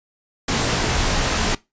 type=noise with comb filter; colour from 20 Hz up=pink; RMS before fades=-20 dBFS; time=0.48-1.55 s; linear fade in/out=5 ms; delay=20 ms; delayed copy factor=-0.7; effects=noise-tail reverb RT60 0.2 s tail -20 dB re dry + resampled to 16000 Hz